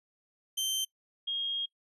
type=tone pair in turn; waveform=sawtooth / sine; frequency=3119 / 3252 Hz; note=G7 / G#7; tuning=-9 / -37 cents; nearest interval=minor second; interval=72 cents; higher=second; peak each=-26 / -30 dBFS; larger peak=first; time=0.57-0.85 / 1.27-1.66 s; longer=second; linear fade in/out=10 ms; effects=noise-tail reverb RT60 0.1 s tail -24 dB re dry + resampled to 32000 Hz